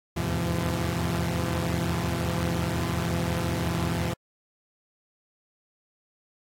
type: tone cluster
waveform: sawtooth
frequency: 78.7 / 84.4 / 104.6 / 128 / 170.3 Hz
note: D#2 / E2 / G#2 / C3 / F3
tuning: +20 / +41 / +13 / -38 / -43 cents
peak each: -29 / -33 / -29 / -28 / -25 dBFS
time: 0.16-4.14 s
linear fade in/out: 10 ms
effects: AAC 48 kbps